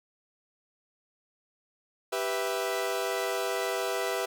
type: chord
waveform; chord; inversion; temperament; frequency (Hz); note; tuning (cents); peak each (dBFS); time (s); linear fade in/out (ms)
sawtooth; E minor; first; equal; 392 / 493.9 / 659.3; G4 / B4 / E5; 0 / 0 / 0; -29; 2.12-4.26; 10
effects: none